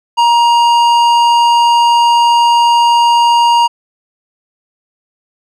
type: tone with tanh clipping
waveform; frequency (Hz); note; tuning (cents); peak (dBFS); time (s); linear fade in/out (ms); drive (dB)
triangle; 943; A#5; +20; -8; 0.17-3.68; 20; 17
effects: none